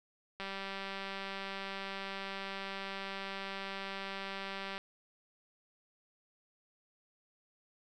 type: click train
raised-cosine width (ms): 0.3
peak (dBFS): -25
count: 855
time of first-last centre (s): 0.4-4.779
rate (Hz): 195
effects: none